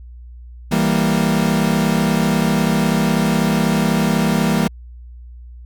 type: chord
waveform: 40% pulse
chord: E diminished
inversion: none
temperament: equal with one note detuned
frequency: 164.81 / 196.91 / 233.1 Hz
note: E3 / G3 / Bb3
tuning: 0 / +8 / 0 cents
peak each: -18 dBFS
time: 0.71-4.68 s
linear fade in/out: 10 ms
effects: added 60 Hz sine -34 dBFS peak until 5.65 s